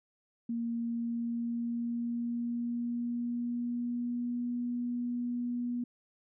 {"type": "tone with pitch glide", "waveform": "sine", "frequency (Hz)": [233.1, 242.3], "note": ["A#3", "B3"], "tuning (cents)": [0, -33], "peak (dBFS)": -31, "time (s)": [0.49, 5.84], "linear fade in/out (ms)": 5, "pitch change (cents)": 67, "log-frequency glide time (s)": [0.74, 4.5], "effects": []}